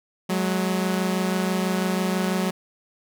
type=tone pair together; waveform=sawtooth; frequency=185 / 211.1 Hz; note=F#3 / G#3; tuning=0 / +29 cents; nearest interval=major second; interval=229 cents; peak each=-19 / -23 dBFS; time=0.29-2.51 s; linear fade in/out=10 ms; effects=none